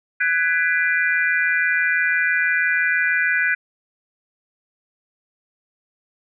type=chord; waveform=sine; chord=G# half-diminished seventh; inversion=third; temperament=just; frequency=1495.1 / 1661.2 / 1993.5 / 2392 Hz; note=F#6 / G#6 / B6 / D7; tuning=+18 / 0 / +16 / +31 cents; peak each=-20 / -22 / -23 / -25 dBFS; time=0.2-3.55 s; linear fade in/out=10 ms; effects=none